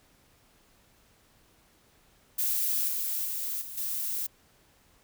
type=noise with level steps; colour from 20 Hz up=violet; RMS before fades=-28 / -31 / -33 / -41 / -32 dBFS; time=2.38-4.27 s; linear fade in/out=10 ms; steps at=2.88 / 3.25 / 3.61 / 3.77 s; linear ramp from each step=10 ms; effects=pink hiss -63 dBFS RMS until 5.03 s